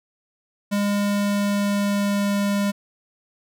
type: tone with pitch glide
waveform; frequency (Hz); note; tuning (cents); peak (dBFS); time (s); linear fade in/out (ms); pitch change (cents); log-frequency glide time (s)
square; 203.3 to 201.8; G#3 to G#3; -37 to -49; -20; 0.71-2.72; 20; -12; 1.04-2.36
effects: none